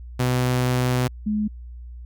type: tone pair in turn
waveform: sawtooth / sine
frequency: 125.7 / 211.4 Hz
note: B2 / G#3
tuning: +31 / +31 cents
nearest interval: major sixth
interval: 900 cents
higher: second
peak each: -15 / -20 dBFS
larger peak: first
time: 0.19-1.08 / 1.26-1.48 s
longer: first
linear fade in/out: 10 ms
effects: added 60 Hz sine -35 dBFS peak until 2.05 s